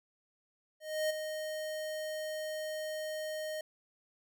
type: tone with ADSR envelope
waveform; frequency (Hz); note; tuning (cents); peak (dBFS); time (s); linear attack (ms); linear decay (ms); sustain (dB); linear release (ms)
square; 620; D#5; -6; -29; 0.8-3.61; 300; 12; -8; 3
effects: none